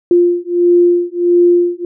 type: beating tone pair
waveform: sine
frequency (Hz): 349.2 / 350.7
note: F4 / F4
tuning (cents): 0 / +7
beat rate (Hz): 1.5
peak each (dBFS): -11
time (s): 0.11-1.85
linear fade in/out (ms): 2
effects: none